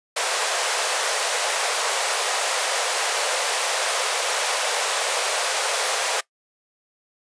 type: high-pass noise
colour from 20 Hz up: pink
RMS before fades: -23 dBFS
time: 0.16-6.21 s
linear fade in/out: 10 ms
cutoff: 470 Hz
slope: 48 dB/octave
effects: noise-tail reverb RT60 0.1 s tail -20 dB re dry + resampled to 22050 Hz